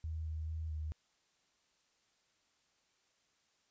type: tone with pitch steps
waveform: sine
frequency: 79.6 / 78.7 / 79.8 / 77.3 Hz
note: D#2 / D#2 / D#2 / D#2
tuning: +40 / +20 / +44 / -11 cents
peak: -37 dBFS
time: 0.04-0.92 s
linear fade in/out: 0 ms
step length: 220 ms
effects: white hiss -75 dBFS RMS until 3.7 s + resampled to 16000 Hz